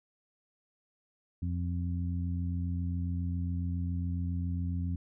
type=harmonic tone; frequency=87.31 Hz; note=F2; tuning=in tune; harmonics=1 / 2 / 3; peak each=-31 / -37 / -41 dBFS; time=1.42-4.96 s; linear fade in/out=5 ms; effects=none